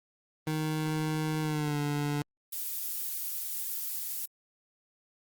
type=tone with pitch glide; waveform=25% pulse; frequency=155.56 to 145.98 Hz; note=D#3 to D3; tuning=0 to -10 cents; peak=-25 dBFS; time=0.47-2.22 s; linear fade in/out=2 ms; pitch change=-110 cents; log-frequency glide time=1.42-1.79 s
type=noise; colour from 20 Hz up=violet; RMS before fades=-35 dBFS; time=2.52-4.26 s; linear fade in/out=10 ms
effects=Opus 32 kbps